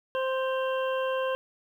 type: harmonic tone with a mistuned harmonic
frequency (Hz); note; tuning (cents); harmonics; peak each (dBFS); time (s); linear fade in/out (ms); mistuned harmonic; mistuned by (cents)
523.3; C5; 0; 1 / 2 / 3 / 5 / 6; -27 / -33 / -37 / -41 / -43; 0.15-1.35; 0; 5; +80
effects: 10-bit